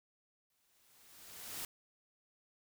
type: noise with exponential growth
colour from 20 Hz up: white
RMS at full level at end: -41 dBFS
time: 0.5-1.65 s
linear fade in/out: 2 ms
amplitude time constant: 250 ms
effects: none